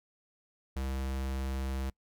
square tone, 66.4 Hz, C2, 26 cents sharp, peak -33 dBFS, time 0.76-1.9 s, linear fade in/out 5 ms, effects noise-tail reverb RT60 0.1 s tail -24 dB re dry

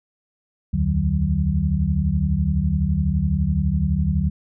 sine tone cluster, 71.2 / 83.1 / 152 / 188.4 Hz, C#2 / E2 / D#3 / F#3, +47 / +15 / -40 / +32 cents, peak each -23 dBFS, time 0.73-4.3 s, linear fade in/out 10 ms, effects none

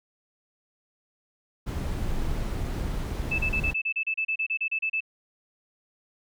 brown noise, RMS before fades -29 dBFS, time 1.66-3.74 s, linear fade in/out 20 ms
sine tone bursts, 2626 Hz, E7, 7 cents flat, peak -24 dBFS, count 16, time 3.31-5.006 s, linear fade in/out 10 ms, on 76 ms, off 32 ms
effects none

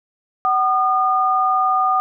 sine tone pair together, 754.4 / 1217 Hz, F#5 / D#6, +33 / -39 cents, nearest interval minor sixth, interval 828 cents, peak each -18 / -16 dBFS, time 0.45-2 s, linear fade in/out 0 ms, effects none

